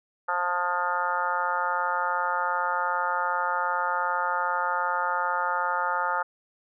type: harmonic tone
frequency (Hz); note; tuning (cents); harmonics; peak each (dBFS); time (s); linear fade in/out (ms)
177.4; F3; +27; 3 / 4 / 5 / 6 / 7 / 8 / 9 / 10; -35 / -36 / -28 / -39 / -29 / -30 / -43 / -41; 0.28-6.23; 10
effects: none